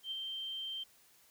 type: tone with ADSR envelope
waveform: sine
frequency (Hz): 3138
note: G7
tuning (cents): +1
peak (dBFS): -35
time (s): 0.03-0.84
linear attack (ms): 84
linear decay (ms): 15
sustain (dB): -3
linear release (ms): 12
effects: white hiss -65 dBFS RMS until 1.3 s